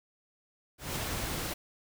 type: noise with ADSR envelope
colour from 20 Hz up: pink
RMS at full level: -33 dBFS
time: 0.78-1.54 s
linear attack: 180 ms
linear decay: 5 ms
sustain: -2 dB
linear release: 9 ms
effects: none